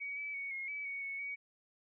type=tone with pitch steps; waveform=sine; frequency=2257 / 2299 / 2230 / 2154 / 2292 / 2232 / 2211 / 2253 Hz; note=C#7 / D7 / C#7 / C7 / D7 / C#7 / C#7 / C#7; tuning=+31 / -37 / +10 / +50 / -43 / +11 / -5 / +28 cents; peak=-38 dBFS; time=0-1.36 s; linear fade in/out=20 ms; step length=170 ms; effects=none